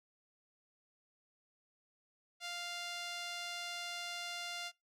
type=tone with band-pass filter; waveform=sawtooth; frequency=698.5 Hz; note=F5; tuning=in tune; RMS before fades=-43 dBFS; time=2.4-4.72 s; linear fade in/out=50 ms; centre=3800 Hz; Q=1; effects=noise-tail reverb RT60 0.2 s tail -23 dB re dry